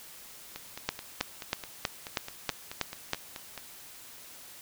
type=two click trains; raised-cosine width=0.2 ms; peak=-21 / -10 dBFS; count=15 / 8; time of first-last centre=0.56-3.577 / 0.89-3.134 s; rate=4.64 / 3.12 Hz; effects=white hiss -49 dBFS RMS until 4.61 s